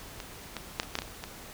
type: clicks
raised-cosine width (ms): 0.2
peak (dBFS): -21 / -18 / -9 / -21 / -12 / -12 / -20 / -19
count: 8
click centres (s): 0.202 / 0.567 / 0.799 / 0.832 / 0.954 / 0.988 / 1.02 / 1.239
effects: pink hiss -46 dBFS RMS until 1.53 s